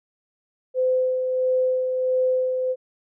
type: tone with tremolo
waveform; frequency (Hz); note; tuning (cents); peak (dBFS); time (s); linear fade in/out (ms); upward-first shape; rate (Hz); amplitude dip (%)
sine; 512; C5; -38; -17; 0.74-2.76; 50; sine; 1.5; 40
effects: none